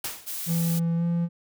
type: noise with exponential decay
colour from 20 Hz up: white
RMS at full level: -28 dBFS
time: 0.04-0.4 s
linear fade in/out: 5 ms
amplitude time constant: 78 ms
type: noise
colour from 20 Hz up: blue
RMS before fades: -33 dBFS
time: 0.26-0.8 s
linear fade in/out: 20 ms
type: tone with pitch glide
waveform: triangle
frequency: 167.5 to 170.53 Hz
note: E3 to F3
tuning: +28 to -41 cents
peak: -20 dBFS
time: 0.46-1.29 s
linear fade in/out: 50 ms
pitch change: +31 cents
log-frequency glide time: 0.96-1.04 s
effects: none